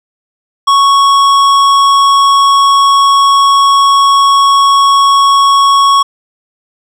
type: tone with hard clipping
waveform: sine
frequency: 1108.7 Hz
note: C#6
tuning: in tune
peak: -6 dBFS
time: 0.67-6.03 s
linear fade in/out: 10 ms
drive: 12 dB
effects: none